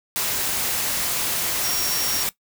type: tone in noise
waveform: sine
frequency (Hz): 5588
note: F8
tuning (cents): 0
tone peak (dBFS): -27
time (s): 1.64-2.23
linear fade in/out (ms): 0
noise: white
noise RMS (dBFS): -24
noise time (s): 0.16-2.29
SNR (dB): -6
effects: noise-tail reverb RT60 0.1 s tail -17 dB re dry